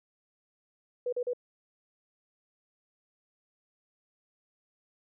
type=tone bursts; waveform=sine; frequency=491.5 Hz; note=B4; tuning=8 cents flat; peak=-28 dBFS; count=3; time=1.06-1.334 s; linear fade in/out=5 ms; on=66 ms; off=38 ms; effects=none